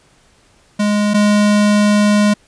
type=tone pair in turn; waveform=square; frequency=207.7 / 207.7 Hz; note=G#3 / G#3; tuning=0 / 0 cents; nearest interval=unison; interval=0 cents; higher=neither; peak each=-13 / -10 dBFS; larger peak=second; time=0.79-1.14 / 1.14-2.34 s; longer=second; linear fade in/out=10 ms; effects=pink hiss -52 dBFS RMS until 2.47 s + resampled to 22050 Hz